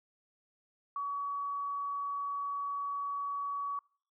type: tone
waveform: sine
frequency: 1132 Hz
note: C#6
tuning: 36 cents sharp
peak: -33 dBFS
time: 0.96-3.79 s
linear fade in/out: 2 ms
effects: noise-tail reverb RT60 0.5 s tail -25 dB re dry